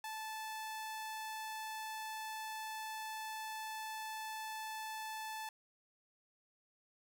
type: tone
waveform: sawtooth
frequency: 874 Hz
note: A5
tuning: 12 cents flat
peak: -38 dBFS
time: 0.04-5.49 s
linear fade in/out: 2 ms
effects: none